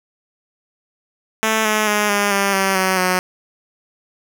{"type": "tone with pitch steps", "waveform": "5% pulse", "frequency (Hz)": [220, 214.4, 208.9, 203.5, 198.28, 193.19, 188.23, 183.4], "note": ["A3", "A3", "G#3", "G#3", "G3", "G3", "F#3", "F#3"], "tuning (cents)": [0, -45, 10, -35, 20, -25, 30, -15], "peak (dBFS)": -4, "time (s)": [1.43, 3.19], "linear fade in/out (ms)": 0, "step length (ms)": 220, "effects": []}